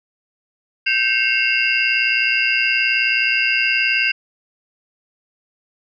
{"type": "tone cluster", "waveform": "sine", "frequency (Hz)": [1557, 2160, 2644, 2763, 4860], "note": ["G6", "C#7", "E7", "F7", "D#8"], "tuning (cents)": [-12, -45, 5, -19, -42], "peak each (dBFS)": [-22, -23, -22, -18, -26], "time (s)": [0.86, 4.12], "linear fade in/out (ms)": 10, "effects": []}